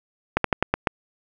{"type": "slowing click train", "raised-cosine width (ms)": 0.5, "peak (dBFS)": -3, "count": 6, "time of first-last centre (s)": [0.37, 0.872], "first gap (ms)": 73, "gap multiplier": 1.16, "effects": []}